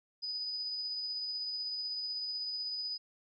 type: tone with tremolo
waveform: sine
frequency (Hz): 4978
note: D#8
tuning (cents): 0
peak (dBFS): -34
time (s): 0.22-2.98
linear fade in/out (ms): 20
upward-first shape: sine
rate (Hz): 16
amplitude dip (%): 25
effects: none